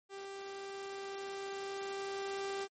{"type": "tone with level ramp", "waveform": "sawtooth", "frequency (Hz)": 393.1, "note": "G4", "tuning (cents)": 5, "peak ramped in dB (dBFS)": [-40, -32], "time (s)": [0.09, 2.68], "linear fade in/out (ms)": 50, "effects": ["MP3 32 kbps"]}